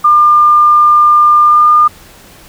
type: tone with pitch glide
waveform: sine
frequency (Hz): 1200 to 1210.4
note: D6 to D#6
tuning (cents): +37 to -48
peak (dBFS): -3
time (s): 0.04-1.88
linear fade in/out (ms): 10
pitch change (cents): +15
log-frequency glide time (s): 1.45-1.69
effects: pink hiss -38 dBFS RMS until 2.48 s